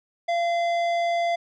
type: tone with tanh clipping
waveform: sine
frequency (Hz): 686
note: F5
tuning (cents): -31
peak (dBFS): -23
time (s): 0.28-1.36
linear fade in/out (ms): 10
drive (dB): 13
effects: none